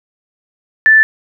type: tone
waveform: sine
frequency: 1760 Hz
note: A6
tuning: in tune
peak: -4 dBFS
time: 0.86-1.03 s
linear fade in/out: 0 ms
effects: none